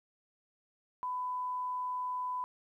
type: tone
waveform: sine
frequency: 1000 Hz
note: B5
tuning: 21 cents sharp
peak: -33 dBFS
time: 1.03-2.44 s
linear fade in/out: 0 ms
effects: 12-bit